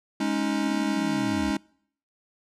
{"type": "chord", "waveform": "square", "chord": "Ab suspended fourth", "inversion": "none", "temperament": "equal with one note detuned", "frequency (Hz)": [207.7, 277.2, 313.8], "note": ["Ab3", "Db4", "Eb4"], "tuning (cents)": [0, 0, 15], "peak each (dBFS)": -29, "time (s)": [0.2, 1.57], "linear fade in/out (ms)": 5}
{"type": "linear sweep", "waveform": "sine", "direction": "down", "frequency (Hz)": [277.2, 59.9], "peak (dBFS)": -35, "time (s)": [0.61, 1.51], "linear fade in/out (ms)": 5}
{"effects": ["noise-tail reverb RT60 0.6 s tail -25 dB re dry", "low-pass 8000 Hz 12 dB/octave"]}